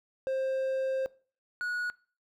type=tone pair in turn; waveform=triangle; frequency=529 / 1458.7 Hz; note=C5 / F#6; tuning=+19 / -25 cents; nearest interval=octave + tritone; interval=1756 cents; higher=second; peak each=-26 / -29 dBFS; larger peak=first; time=0.27-1.06 / 1.61-1.9 s; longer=first; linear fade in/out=0 ms; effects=noise-tail reverb RT60 0.4 s tail -21 dB re dry